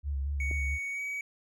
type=tone with vibrato; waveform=sine; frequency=70 Hz; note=C#2; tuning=18 cents sharp; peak=-29 dBFS; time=0.03-0.79 s; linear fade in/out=50 ms; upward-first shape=square; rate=4.4 Hz; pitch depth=41 cents each way
type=tone with pitch glide; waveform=triangle; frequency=2232 to 2267 Hz; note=C#7 to C#7; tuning=+11 to +38 cents; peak=-31 dBFS; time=0.4-1.21 s; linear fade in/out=2 ms; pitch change=+27 cents; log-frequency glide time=0.92-1.01 s
type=clicks; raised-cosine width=2 ms; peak=-31 dBFS; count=2; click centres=0.511 / 0.514 s
effects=none